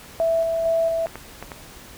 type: tone with tremolo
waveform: sine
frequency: 659.3 Hz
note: E5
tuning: in tune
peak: -17 dBFS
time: 0.2-1.06 s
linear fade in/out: 0 ms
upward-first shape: square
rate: 2.2 Hz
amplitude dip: 30%
type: clicks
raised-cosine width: 0.5 ms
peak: -18 dBFS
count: 4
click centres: 1.069 / 1.156 / 1.426 / 1.518 s
effects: pink hiss -43 dBFS RMS until 1.97 s